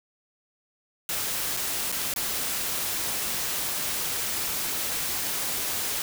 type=noise with dropouts; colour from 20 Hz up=white; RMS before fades=-29 dBFS; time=1.09-6.02 s; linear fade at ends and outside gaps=1 ms; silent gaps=1.567-1.571 / 1.918-1.924 / 2.138-2.161 s; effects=none